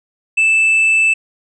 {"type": "tone", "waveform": "triangle", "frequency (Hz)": 2637, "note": "E7", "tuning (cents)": 0, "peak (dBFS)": -8, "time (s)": [0.37, 1.14], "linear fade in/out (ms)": 10, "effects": ["resampled to 24000 Hz"]}